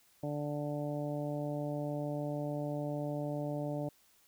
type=harmonic tone; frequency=146.83 Hz; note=D3; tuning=in tune; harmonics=1 / 2 / 3 / 4 / 5 / 6; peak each=-38 / -39 / -46 / -39 / -47 / -52 dBFS; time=0.23-3.89 s; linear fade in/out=5 ms; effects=white hiss -67 dBFS RMS until 4.27 s